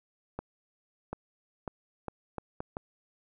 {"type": "accelerating click train", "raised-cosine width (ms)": 1, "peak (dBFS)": -21, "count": 7, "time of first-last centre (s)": [0.39, 2.769], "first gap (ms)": 740, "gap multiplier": 0.74, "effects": []}